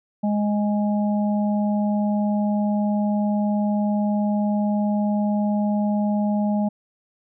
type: harmonic tone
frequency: 207.7 Hz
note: G#3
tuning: in tune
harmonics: 1 / 3 / 4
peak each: -19 / -29 / -31 dBFS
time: 0.23-6.69 s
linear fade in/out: 10 ms
effects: none